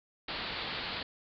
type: low-pass noise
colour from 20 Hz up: white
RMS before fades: -38 dBFS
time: 0.28-1.03 s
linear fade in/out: 5 ms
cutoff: 4600 Hz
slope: 96 dB/octave
effects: none